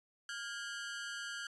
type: ring-modulated tone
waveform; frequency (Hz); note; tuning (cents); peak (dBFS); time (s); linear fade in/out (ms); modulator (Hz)
sawtooth; 1522; F#6; +48; -34; 0.29-1.47; 2; 115
effects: resampled to 22050 Hz